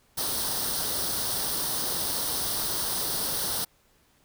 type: noise with comb filter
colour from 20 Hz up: white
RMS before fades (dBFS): -29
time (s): 0.17-3.65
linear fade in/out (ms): 10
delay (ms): 0.21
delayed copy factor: +0.7
effects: pink hiss -64 dBFS RMS until 4.24 s